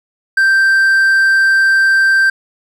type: tone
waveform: triangle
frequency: 1568 Hz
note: G6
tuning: in tune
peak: -6 dBFS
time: 0.37-2.3 s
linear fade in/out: 5 ms
effects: none